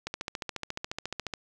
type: click train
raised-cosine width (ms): 0.2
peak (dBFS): -16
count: 19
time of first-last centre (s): 0.07-1.338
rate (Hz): 14.2
effects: none